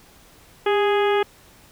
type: harmonic tone with a mistuned harmonic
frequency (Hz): 415.3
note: G#4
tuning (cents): 0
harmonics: 1 / 2 / 3 / 4 / 5 / 6 / 7 / 8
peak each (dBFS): -18 / -24 / -28 / -30 / -32 / -34 / -35 / -36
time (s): 0.66-1.23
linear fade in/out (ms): 5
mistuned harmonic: 1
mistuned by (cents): -47
effects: pink hiss -51 dBFS RMS until 1.71 s